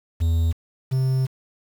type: tone pair in turn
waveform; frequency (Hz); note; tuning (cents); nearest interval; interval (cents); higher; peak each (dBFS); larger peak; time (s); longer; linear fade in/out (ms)
triangle; 82.41 / 131.02; E2 / C3; 0 / +3; minor sixth; 803; second; -15 / -16; first; 0.2-0.53 / 0.91-1.27; second; 20
effects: 7-bit